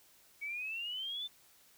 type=exponential sweep; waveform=sine; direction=up; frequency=2239 to 3580 Hz; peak=-37 dBFS; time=0.41-1.28 s; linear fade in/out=20 ms; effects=white hiss -64 dBFS RMS until 1.77 s